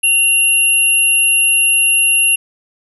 sine tone pair together, 2769 / 11076 Hz, F7 / F9, -15 / -15 cents, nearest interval 2 octaves, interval 2400 cents, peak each -12 dBFS, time 0.03-2.36 s, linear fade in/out 10 ms, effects none

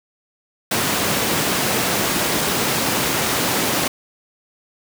pink high-pass noise, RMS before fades -20 dBFS, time 0.71-3.88 s, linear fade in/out 5 ms, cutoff 160 Hz, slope 12 dB/octave, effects none

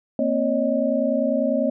sine tone cluster, 232 / 262.1 / 556 / 616 Hz, A#3 / C4 / C#5 / D#5, -8 / +3 / +5 / -17 cents, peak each -24 dBFS, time 0.19-1.7 s, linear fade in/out 2 ms, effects none

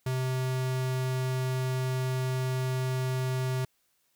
square tone, 129.3 Hz, C3, 20 cents flat, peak -28 dBFS, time 0.06-3.65 s, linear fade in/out 5 ms, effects white hiss -72 dBFS RMS until 4.15 s

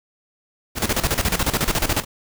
pink noise with tremolo, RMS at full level -19 dBFS, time 0.75-2.05 s, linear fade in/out 50 ms, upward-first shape square, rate 14 Hz, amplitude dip 75%, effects none

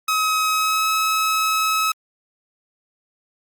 sawtooth tone with pitch glide, 1273 to 1287.8 Hz, D#6 to E6, +39 to -41 cents, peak -14 dBFS, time 0.08-1.92 s, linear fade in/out 5 ms, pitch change +20 cents, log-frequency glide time 0.51-0.89 s, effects Opus 48 kbps

